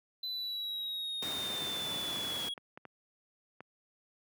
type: exponential sweep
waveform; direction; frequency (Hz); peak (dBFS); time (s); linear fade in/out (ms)
triangle; down; 4024 to 3314; -34; 0.23-2.54; 5
type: noise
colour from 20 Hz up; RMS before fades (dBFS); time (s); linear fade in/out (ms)
pink; -41; 1.22-2.49; 5
type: clicks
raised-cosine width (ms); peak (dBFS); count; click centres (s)
0.5; -31; 9; 1.62 / 1.946 / 2.16 / 2.249 / 2.367 / 2.578 / 2.775 / 2.853 / 3.606
effects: high-pass 150 Hz 12 dB/octave